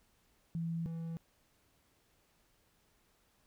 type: tone pair in turn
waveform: sine / triangle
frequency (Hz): 166 / 164.95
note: E3 / E3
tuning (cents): +12 / +1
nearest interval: unison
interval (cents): 11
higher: first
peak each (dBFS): -34 / -36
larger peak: first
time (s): 0.55-0.86 / 0.86-1.17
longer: neither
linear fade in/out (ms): 0
effects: pink hiss -72 dBFS RMS until 3.46 s